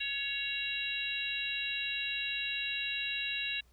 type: harmonic tone with a mistuned harmonic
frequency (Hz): 553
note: C#5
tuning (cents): -4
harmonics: 3 / 4 / 5 / 6 / 7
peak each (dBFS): -42 / -43 / -35 / -47 / -38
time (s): 0-3.61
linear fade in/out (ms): 10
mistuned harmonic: 3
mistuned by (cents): +28
effects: added 60 Hz sine -62 dBFS peak until 3.72 s + pink hiss -70 dBFS RMS until 3.72 s